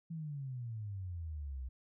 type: exponential sweep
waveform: sine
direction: down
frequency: 167.8 to 61.74 Hz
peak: -39 dBFS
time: 0.1-1.69 s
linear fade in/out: 10 ms
effects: none